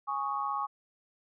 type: chord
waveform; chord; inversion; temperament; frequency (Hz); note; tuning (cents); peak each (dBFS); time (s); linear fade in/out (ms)
sine; Ab suspended fourth; none; equal; 830.6 / 1108.7 / 1244.5; Ab5 / Db6 / Eb6; 0 / 0 / 0; -35 / -32 / -38; 0.07-0.67; 20
effects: none